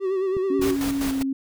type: tone with vibrato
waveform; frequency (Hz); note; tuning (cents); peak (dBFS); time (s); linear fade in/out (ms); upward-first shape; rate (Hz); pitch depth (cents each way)
triangle; 381.1; G4; -49; -19; 0-0.77; 50; sine; 9.3; 53
type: clicks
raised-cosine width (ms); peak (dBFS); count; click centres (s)
3; -19 / -22 / -22; 3; 0.368 / 0.596 / 0.663
type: tone with pitch glide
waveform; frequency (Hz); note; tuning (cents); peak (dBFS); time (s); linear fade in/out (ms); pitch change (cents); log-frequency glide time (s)
sine; 277.2 to 269.3; C#4 to C#4; 0 to -50; -22; 0.5-1.33; 5; -50; 1.02-1.1
type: noise with tremolo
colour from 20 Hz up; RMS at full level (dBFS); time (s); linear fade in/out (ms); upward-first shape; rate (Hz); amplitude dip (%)
pink; -30; 0.61-1.23; 10; square; 5; 60
effects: none